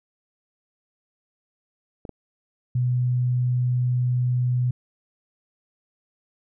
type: clicks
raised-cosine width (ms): 2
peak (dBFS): -23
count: 2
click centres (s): 2.052 / 2.093
type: tone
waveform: sine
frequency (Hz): 124.4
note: B2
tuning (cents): +13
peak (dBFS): -19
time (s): 2.75-4.71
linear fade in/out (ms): 5
effects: none